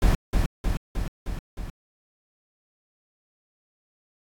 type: noise with echo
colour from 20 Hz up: brown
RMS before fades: -18 dBFS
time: 0.02-0.15 s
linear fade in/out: 2 ms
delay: 310 ms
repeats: 5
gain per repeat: -3 dB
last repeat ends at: 1.7 s
effects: AAC 64 kbps